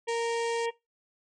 harmonic tone, 464.4 Hz, A#4, 7 cents flat, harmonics 1 / 2 / 4 / 5 / 6 / 7, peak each -28 / -34 / -40 / -42 / -44 / -45 dBFS, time 0.07-0.71 s, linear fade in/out 20 ms
pink band-pass noise, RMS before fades -45 dBFS, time 0.08-0.66 s, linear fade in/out 5 ms, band 3900 to 9000 Hz, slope 96 dB/octave
effects noise-tail reverb RT60 0.2 s tail -20 dB re dry

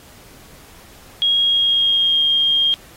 sine tone with pitch glide, 3283 to 3223 Hz, G#7 to G7, -21 to +47 cents, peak -13 dBFS, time 1.22-2.74 s, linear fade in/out 0 ms, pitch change -32 cents, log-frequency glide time 1.38-2.28 s, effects pink hiss -45 dBFS RMS until 2.96 s + AAC 48 kbps

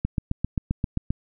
click train, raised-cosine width 5 ms, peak -11 dBFS, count 9, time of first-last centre 0.05-1.105 s, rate 7.58 Hz, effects none

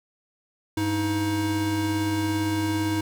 square tone pair together, 99.6 / 316.4 Hz, G2 / D#4, +28 / +29 cents, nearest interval octave + minor sixth, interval 2001 cents, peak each -29 / -25 dBFS, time 0.77-3.01 s, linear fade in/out 5 ms, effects none

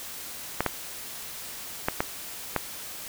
clicks, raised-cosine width 0.5 ms, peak -8 dBFS, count 5, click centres 0.606 / 0.663 / 1.885 / 2.005 / 2.563 s, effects white hiss -39 dBFS RMS until 3.08 s

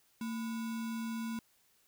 sine tone with sample-and-hold, 226.9 Hz, A#3, 47 cents flat, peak -35 dBFS, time 0.21-1.39 s, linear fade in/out 2 ms, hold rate 1225 Hz, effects white hiss -70 dBFS RMS until 1.87 s

